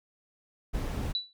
brown noise, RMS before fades -32 dBFS, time 0.73-1.13 s, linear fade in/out 20 ms
sine tone with exponential decay, 3951 Hz, B7, in tune, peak -24 dBFS, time 1.15-1.33 s, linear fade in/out 1 ms, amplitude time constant 38 ms
effects none

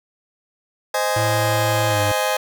sawtooth chord, Ab major, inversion first, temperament just, 519.1 / 623 / 830.6 Hz, C5 / Eb5 / Ab5, -14 / +2 / 0 cents, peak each -19 dBFS, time 0.94-2.37 s, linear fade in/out 5 ms
square tone with pitch glide, 110 to 101.45 Hz, A2 to G#2, 0 to -40 cents, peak -22 dBFS, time 1.16-2.12 s, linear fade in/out 5 ms, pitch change -140 cents, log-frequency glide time 1.88-2 s
effects none

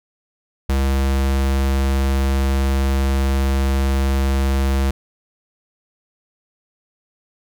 square tone, 67.6 Hz, C#2, 43 cents flat, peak -16 dBFS, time 0.69-4.91 s, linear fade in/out 5 ms, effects none

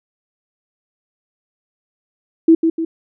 sine tone with echo, 326.8 Hz, E4, 15 cents flat, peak -5 dBFS, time 2.48-2.55 s, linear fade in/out 5 ms, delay 150 ms, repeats 2, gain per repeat -6 dB, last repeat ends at 2.85 s, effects none

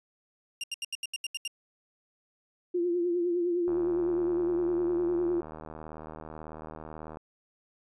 sawtooth tone bursts, 2800 Hz, F7, 4 cents sharp, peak -28 dBFS, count 9, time 0.61-1.477 s, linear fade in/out 2 ms, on 27 ms, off 78 ms
sine tone with vibrato, 349.2 Hz, F4, in tune, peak -25 dBFS, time 2.74-5.41 s, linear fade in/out 10 ms, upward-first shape triangle, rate 9.8 Hz, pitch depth 57 cents each way
click train, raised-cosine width 1 ms, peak -28 dBFS, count 274, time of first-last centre 3.68-7.171 s, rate 78.2 Hz
effects resampled to 24000 Hz

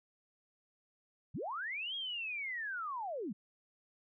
sine linear two-way sweep, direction up then down, 82 to 3303 to 169.4 Hz, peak -37 dBFS, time 1.34-3.33 s, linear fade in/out 10 ms, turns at 1.95 s, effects none

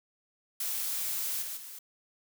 blue noise with level steps, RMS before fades -33 / -38 / -45 dBFS, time 0.6-1.79 s, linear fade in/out 5 ms, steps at 1.41 / 1.56 s, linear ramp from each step 20 ms, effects none

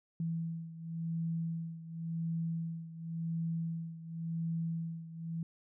sine beating tone pair, 164.81 / 165.73 Hz, E3 / E3, 0 / +10 cents, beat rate 0.92 Hz, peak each -36 / -40 dBFS, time 0.2-5.43 s, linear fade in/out 2 ms, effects none

